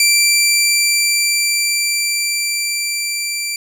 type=tone with level ramp; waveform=15% pulse; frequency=2349 Hz; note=D7; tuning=in tune; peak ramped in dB=-3 to -13 dBFS; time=0-3.56 s; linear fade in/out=2 ms; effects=none